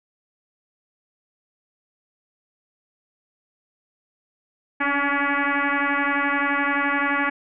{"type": "tone with frequency modulation", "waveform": "sine", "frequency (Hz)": 277.2, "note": "C#4", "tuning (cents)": 0, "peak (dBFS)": -19, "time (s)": [4.8, 7.3], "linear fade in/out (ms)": 10, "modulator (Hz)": 283, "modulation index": 7.1, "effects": []}